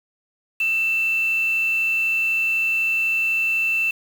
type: tone with quantisation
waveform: sine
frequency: 2668 Hz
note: E7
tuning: 20 cents sharp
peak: -18 dBFS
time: 0.6-3.91 s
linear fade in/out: 5 ms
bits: 6
effects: none